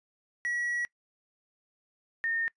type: tone pair in turn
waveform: triangle / sine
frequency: 1925 / 1829.3 Hz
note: B6 / A#6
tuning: -45 / -33 cents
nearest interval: minor second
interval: 88 cents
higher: first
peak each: -27 dBFS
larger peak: neither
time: 0.45-0.85 / 2.24-2.48 s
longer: first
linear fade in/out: 0 ms
effects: noise-tail reverb RT60 0.1 s tail -23 dB re dry + resampled to 22050 Hz